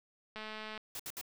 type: click train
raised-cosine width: 0.3 ms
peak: -28 dBFS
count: 91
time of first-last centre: 0.36-0.777 s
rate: 216 Hz
type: noise bursts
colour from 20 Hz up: white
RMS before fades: -42 dBFS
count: 3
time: 0.95-1.213 s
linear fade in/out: 2 ms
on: 45 ms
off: 64 ms
effects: none